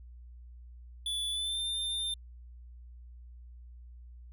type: tone with pitch glide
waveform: square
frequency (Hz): 3457 to 3598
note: A7 to A7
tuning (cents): -31 to +38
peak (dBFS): -32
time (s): 1.06-2.14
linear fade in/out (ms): 2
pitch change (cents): +69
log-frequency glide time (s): 1.31-1.61
effects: added 60 Hz sine -47 dBFS peak until 4.32 s